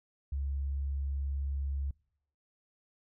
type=tone; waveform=sine; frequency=69.3 Hz; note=C#2; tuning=in tune; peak=-31 dBFS; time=0.32-1.91 s; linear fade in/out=5 ms; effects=noise-tail reverb RT60 0.8 s tail -26 dB re dry